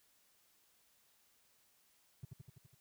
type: tone with echo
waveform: triangle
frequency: 130 Hz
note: C3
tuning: 11 cents flat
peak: -39 dBFS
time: 2.23-2.25 s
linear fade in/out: 5 ms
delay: 83 ms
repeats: 6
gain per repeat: -3 dB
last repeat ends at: 2.748 s
effects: tanh soft clip ceiling -38 dBFS + white hiss -72 dBFS RMS until 2.8 s